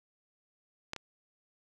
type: clicks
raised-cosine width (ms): 0.2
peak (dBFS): -18 / -23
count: 2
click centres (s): 0.934 / 0.963
effects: none